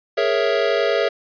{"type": "chord", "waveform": "square", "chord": "A# half-diminished seventh", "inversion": "third", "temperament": "equal", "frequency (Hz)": [415.3, 466.2, 554.4, 659.3], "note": ["G#4", "A#4", "C#5", "E5"], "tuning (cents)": [0, 0, 0, 0], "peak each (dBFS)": -23, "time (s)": [0.17, 1.09], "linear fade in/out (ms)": 10, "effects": ["resampled to 11025 Hz"]}